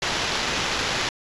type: noise with sample-and-hold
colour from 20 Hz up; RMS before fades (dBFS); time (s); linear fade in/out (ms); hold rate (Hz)
white; -25; 0.02-1.09; 2; 8820
effects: resampled to 22050 Hz